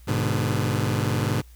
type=chord; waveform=sawtooth; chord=G# diminished; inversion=none; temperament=just; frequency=103.83 / 124.59 / 149.51 Hz; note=G#2 / B2 / D3; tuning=0 / +16 / +31 cents; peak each=-21 / -22 / -24 dBFS; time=0.07-1.42 s; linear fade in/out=20 ms; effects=added 60 Hz sine -45 dBFS peak until 1.55 s + white hiss -58 dBFS RMS until 1.55 s